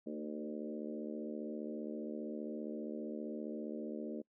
harmonic tone with a mistuned harmonic, 75.1 Hz, D2, 39 cents sharp, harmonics 3 / 4 / 5 / 6 / 7 / 8, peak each -43 / -45 / -47 / -49 / -50 / -51 dBFS, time 0.06-4.22 s, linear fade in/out 10 ms, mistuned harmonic 4, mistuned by +22 cents, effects noise-tail reverb RT60 0.1 s tail -26 dB re dry

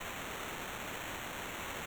violet noise with sample-and-hold, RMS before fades -42 dBFS, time 0-1.86 s, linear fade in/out 10 ms, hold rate 4900 Hz, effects none

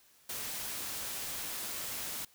white noise, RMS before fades -39 dBFS, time 0.29-2.25 s, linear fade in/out 5 ms, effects white hiss -64 dBFS RMS until 2.34 s

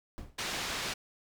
brown noise with exponential decay, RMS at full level -37 dBFS, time 0.18-0.44 s, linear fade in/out 0 ms, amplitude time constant 55 ms
white low-pass noise, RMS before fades -36 dBFS, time 0.38-0.94 s, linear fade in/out 10 ms, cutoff 4500 Hz, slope 12 dB/octave
effects none

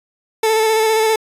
30% pulse tone with vibrato, 440 Hz, A4, in tune, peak -10 dBFS, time 0.43-1.16 s, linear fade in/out 5 ms, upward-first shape square, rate 15 Hz, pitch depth 20 cents each way, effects resampled to 32000 Hz

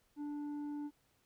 triangle tone with tanh clipping, 293 Hz, D4, 4 cents flat, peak -40 dBFS, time 0.16-0.91 s, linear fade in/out 50 ms, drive 10 dB, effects pink hiss -74 dBFS RMS until 1.25 s

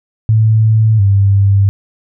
sine tone pair in turn, 110 / 99.14 Hz, A2 / G2, 0 / +20 cents, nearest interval major second, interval 180 cents, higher first, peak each -6 dBFS, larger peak neither, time 0.29-0.99 / 0.99-1.69 s, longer neither, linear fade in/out 0 ms, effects none

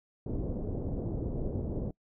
pink low-pass noise, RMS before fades -34 dBFS, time 0.26-1.91 s, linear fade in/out 5 ms, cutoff 510 Hz, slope 24 dB/octave, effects noise-tail reverb RT60 0.1 s tail -24 dB re dry

